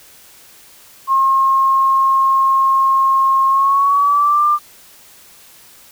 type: tone with pitch glide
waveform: sine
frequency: 1074 to 1191.7 Hz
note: C6 to D6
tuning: +45 to +25 cents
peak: -10 dBFS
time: 1.07-4.59 s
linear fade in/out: 50 ms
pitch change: +180 cents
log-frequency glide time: 3.48-4.46 s
effects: white hiss -44 dBFS RMS until 5.91 s